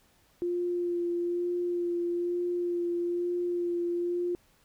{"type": "tone with vibrato", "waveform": "sine", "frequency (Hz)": 349.2, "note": "F4", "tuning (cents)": 0, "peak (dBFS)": -27, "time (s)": [0.42, 4.35], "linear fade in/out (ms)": 0, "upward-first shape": "sine", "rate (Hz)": 1.1, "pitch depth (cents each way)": 15, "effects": ["pink hiss -65 dBFS RMS until 4.64 s"]}